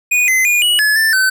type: tone with pitch steps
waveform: square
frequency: 2468 / 2049 / 2437 / 2923 / 1708 / 1773 / 1527 Hz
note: D#7 / C7 / D#7 / F#7 / G#6 / A6 / G6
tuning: -15 / -37 / -37 / -22 / +48 / +13 / -46 cents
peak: -11 dBFS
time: 0.11-1.3 s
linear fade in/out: 10 ms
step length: 170 ms
effects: none